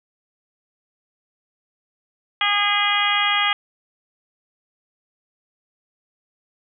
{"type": "harmonic tone with a mistuned harmonic", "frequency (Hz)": 409.3, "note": "G#4", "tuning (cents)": -25, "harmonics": [2, 3, 4, 5, 6, 7, 8], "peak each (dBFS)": [-26, -23, -27, -23, -27, -26, -23], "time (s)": [2.41, 3.53], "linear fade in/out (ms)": 2, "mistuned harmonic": 7, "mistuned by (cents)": 17, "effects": []}